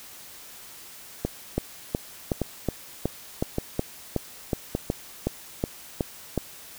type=two click trains; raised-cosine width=2 ms; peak=-10 / -11 dBFS; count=14 / 4; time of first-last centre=1.58-6.377 / 1.25-4.751 s; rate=2.71 / 0.857 Hz; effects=white hiss -45 dBFS RMS until 6.78 s